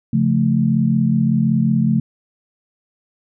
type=chord; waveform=sine; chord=Db augmented; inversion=none; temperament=equal; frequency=138.59 / 174.61 / 220 Hz; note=Db3 / F3 / A3; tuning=0 / 0 / 0 cents; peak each=-18 / -19 / -16 dBFS; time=0.13-2 s; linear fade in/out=5 ms; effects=none